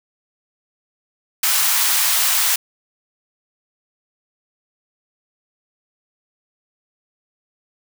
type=high-pass noise; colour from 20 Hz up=white; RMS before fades=-17 dBFS; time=1.43-2.56 s; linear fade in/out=5 ms; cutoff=820 Hz; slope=24 dB/octave; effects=none